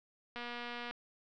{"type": "click train", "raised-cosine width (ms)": 0.3, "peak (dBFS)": -27, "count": 133, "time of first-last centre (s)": [0.36, 0.91], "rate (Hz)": 240, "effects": ["low-pass 5000 Hz 12 dB/octave"]}